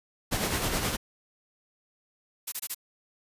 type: noise with tremolo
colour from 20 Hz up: pink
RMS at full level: -27 dBFS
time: 0.31-0.97 s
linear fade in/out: 20 ms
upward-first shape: sine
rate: 9.5 Hz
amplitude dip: 45%
type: noise bursts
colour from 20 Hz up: blue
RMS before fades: -31 dBFS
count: 4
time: 2.47-2.747 s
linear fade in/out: 10 ms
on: 52 ms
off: 23 ms
effects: resampled to 32000 Hz